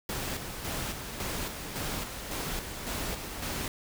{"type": "noise with tremolo", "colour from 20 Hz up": "pink", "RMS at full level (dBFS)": -34, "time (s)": [0.09, 3.68], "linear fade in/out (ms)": 2, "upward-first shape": "square", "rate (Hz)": 1.8, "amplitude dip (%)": 45, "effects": []}